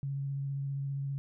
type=tone with vibrato; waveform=sine; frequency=138.59 Hz; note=C#3; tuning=in tune; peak=-32 dBFS; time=0.03-1.18 s; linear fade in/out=0 ms; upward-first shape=sine; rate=15 Hz; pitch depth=14 cents each way; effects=none